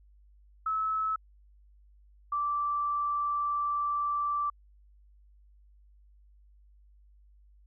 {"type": "tone pair in turn", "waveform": "sine", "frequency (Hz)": [1298, 1168.1], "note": ["E6", "D6"], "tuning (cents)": [-27, -10], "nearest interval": "major second", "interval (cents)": 183, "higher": "first", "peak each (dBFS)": [-27, -27], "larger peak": "neither", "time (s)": [[0.66, 1.16], [2.32, 4.5]], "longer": "second", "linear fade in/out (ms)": 5, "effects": ["added 50 Hz sine -56 dBFS peak until 7.66 s"]}